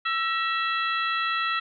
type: harmonic tone with a mistuned harmonic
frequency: 665 Hz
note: E5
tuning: 15 cents sharp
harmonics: 2 / 3 / 4 / 5 / 6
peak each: -26 / -30 / -32 / -34 / -36 dBFS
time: 0.05-1.6 s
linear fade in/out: 10 ms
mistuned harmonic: 3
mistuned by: -76 cents
effects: none